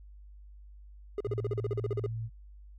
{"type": "tone bursts", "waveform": "triangle", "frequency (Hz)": 410, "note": "G#4", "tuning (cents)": -22, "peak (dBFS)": -27, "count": 14, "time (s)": [1.18, 2.063], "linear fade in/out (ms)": 2, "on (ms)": 25, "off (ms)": 41}
{"type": "tone", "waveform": "sine", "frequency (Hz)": 112.9, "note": "A2", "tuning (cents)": 45, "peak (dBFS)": -33, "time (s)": [1.24, 2.3], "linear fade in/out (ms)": 50}
{"effects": ["added 50 Hz sine -48 dBFS peak until 2.78 s"]}